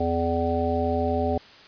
harmonic tone, 84 Hz, E2, 33 cents sharp, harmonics 1 / 3 / 5 / 7 / 9, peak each -28 / -28 / -28 / -28 / -28 dBFS, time 0-1.38 s, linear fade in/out 5 ms, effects white hiss -48 dBFS RMS until 1.67 s + resampled to 11025 Hz

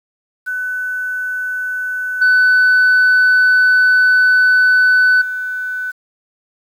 sine tone with level steps, 1500 Hz, F#6, 23 cents sharp, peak -18 / -6 / -19 dBFS, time 0.46-5.92 s, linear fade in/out 20 ms, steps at 2.21 / 5.21 s, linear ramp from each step 10 ms, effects tanh soft clip ceiling -6 dBFS + 7-bit

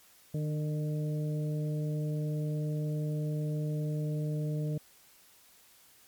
harmonic tone with a mistuned harmonic, 151.7 Hz, D#3, 44 cents flat, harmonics 1 / 2 / 3 / 4, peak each -30 / -41 / -42 / -45 dBFS, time 0.34-4.78 s, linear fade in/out 5 ms, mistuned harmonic 2, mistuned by -19 cents, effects white hiss -60 dBFS RMS until 6.07 s + MP3 96 kbps

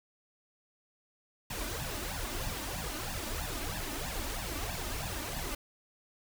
pink noise with flanger, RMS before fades -37 dBFS, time 1.5-5.55 s, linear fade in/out 5 ms, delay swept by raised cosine 1.1 to 3.4 ms, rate 3.1 Hz, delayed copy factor +0.85, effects none

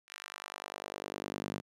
sawtooth tone with high-pass filter sweep, 50 Hz, G1, 35 cents sharp, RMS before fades -43 dBFS, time 0.07-1.62 s, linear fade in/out 50 ms, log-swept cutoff 1900 to 170 Hz, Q 1.2, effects low-pass 11000 Hz 12 dB/octave

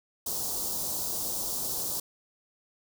white band-stop noise, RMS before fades -32 dBFS, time 0.26-2 s, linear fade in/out 5 ms, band 970 to 4500 Hz, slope 24 dB/octave, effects none

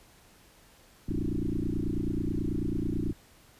sine tone with frequency modulation, 155.6 Hz, D#3, in tune, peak -27 dBFS, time 1.08-3.13 s, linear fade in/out 10 ms, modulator 29.2 Hz, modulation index 6.4, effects pink hiss -58 dBFS RMS until 3.59 s + resampled to 32000 Hz

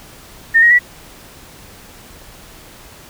sine tone with pitch steps, 1825 / 1885 / 1947 Hz, A#6 / A#6 / B6, -37 / +19 / -25 cents, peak -6 dBFS, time 0.54-0.792 s, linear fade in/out 20 ms, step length 84 ms, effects pink hiss -40 dBFS RMS until 3.09 s

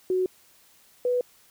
sine tone pair in turn, 370 / 493.9 Hz, F#4 / B4, 0 / 0 cents, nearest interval perfect fourth, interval 500 cents, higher second, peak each -21 dBFS, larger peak neither, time 0.1-0.26 / 1.05-1.21 s, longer neither, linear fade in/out 2 ms, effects white hiss -58 dBFS RMS until 1.5 s

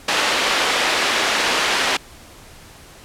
white band-pass noise, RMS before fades -19 dBFS, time 0.08-1.97 s, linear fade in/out 5 ms, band 330 to 3300 Hz, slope 12 dB/octave, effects pink hiss -43 dBFS RMS until 3.04 s + low-pass 12000 Hz 12 dB/octave

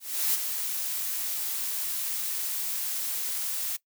blue noise with ADSR envelope, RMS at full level -24 dBFS, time 0-3.77 s, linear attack 340 ms, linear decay 20 ms, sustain -7 dB, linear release 13 ms, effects noise-tail reverb RT60 0.1 s tail -20 dB re dry

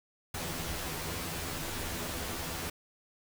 pink noise with comb filter, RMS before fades -37 dBFS, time 0.34-2.7 s, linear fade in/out 5 ms, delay 12 ms, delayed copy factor +0.8, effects none

